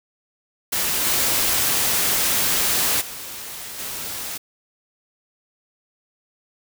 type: noise with level steps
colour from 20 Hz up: white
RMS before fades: -22 / -20 / -34 / -30 dBFS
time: 0.72-4.38 s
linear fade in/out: 10 ms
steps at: 1.04 / 3 / 3.78 s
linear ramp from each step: 20 ms
effects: none

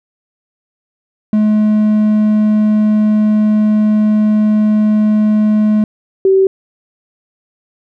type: tone pair in turn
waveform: triangle / sine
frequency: 213 / 383.9 Hz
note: G#3 / G4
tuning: +44 / -36 cents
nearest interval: minor seventh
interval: 1020 cents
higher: second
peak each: -6 dBFS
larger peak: neither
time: 1.33-5.84 / 6.25-6.47 s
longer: first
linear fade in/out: 2 ms
effects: none

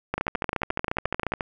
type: two click trains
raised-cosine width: 0.5 ms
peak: -10 / -12 dBFS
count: 18 / 15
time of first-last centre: 0.14-1.337 / 0.18-1.408 s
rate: 14.2 / 11.4 Hz
effects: none

